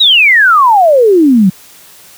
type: exponential sweep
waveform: sine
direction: down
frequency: 3951 to 178 Hz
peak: -3 dBFS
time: 0-1.5 s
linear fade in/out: 10 ms
effects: white hiss -38 dBFS RMS until 2.17 s + high-pass 60 Hz 12 dB/octave